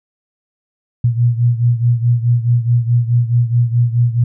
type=beating tone pair; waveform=sine; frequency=118.4 / 123.1 Hz; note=A#2 / B2; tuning=+27 / -5 cents; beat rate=4.7 Hz; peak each=-12 / -16 dBFS; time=1.04-4.24 s; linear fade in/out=5 ms; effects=none